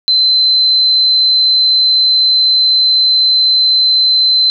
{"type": "tone", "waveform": "sine", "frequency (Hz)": 4068, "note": "C8", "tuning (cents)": -50, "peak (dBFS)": -7, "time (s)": [0.08, 4.5], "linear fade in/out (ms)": 0, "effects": []}